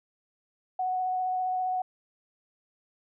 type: tone with vibrato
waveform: sine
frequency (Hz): 740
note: F#5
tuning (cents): 0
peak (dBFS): -26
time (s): 0.79-1.82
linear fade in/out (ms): 5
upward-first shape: square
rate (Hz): 15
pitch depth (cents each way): 9
effects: none